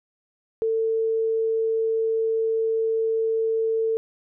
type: tone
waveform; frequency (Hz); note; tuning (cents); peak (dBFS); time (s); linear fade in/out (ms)
sine; 447.5; A4; +29; -20; 0.62-3.97; 0
effects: none